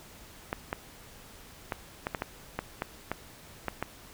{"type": "clicks", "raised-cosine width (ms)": 0.5, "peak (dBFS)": -15, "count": 11, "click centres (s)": [0.529, 0.729, 1.722, 2.069, 2.148, 2.221, 2.59, 2.821, 3.116, 3.683, 3.826], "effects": ["pink hiss -51 dBFS RMS until 4.13 s"]}